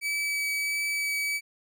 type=tone with vibrato; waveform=40% pulse; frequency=2290 Hz; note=D7; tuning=44 cents flat; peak=-26 dBFS; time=0.01-1.41 s; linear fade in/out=50 ms; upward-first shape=triangle; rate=1.5 Hz; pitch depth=9 cents each way; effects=none